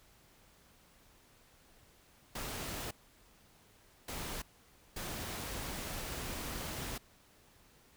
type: noise bursts at uneven times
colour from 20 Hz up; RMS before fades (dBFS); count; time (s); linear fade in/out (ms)
pink; -41; 3; 2.35-2.91 / 4.08-4.42 / 4.96-6.98; 5
effects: pink hiss -64 dBFS RMS until 7.96 s